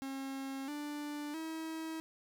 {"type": "tone with pitch steps", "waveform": "45% pulse", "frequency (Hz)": [270, 294.4, 321.1], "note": ["C#4", "D4", "E4"], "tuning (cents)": [-45, 4, -45], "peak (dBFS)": -39, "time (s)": [0.02, 2], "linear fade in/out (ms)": 0, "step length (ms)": 660, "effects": []}